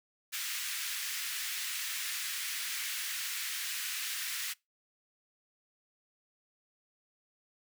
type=high-pass noise; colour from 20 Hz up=pink; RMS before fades=-37 dBFS; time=0.32-4.54 s; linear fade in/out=20 ms; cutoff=1700 Hz; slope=24 dB/octave; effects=noise-tail reverb RT60 0.2 s tail -23 dB re dry